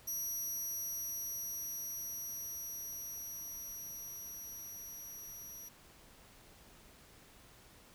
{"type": "tone with level ramp", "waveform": "20% pulse", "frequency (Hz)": 5800, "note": "F#8", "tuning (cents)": -35, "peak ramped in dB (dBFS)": [-31, -42], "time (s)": [0.07, 5.69], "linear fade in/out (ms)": 10, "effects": ["pink hiss -60 dBFS RMS until 7.94 s"]}